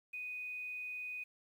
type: tone with quantisation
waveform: sine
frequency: 2489 Hz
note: D#7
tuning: in tune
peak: -40 dBFS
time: 0.13-1.24 s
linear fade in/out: 10 ms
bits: 11
effects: none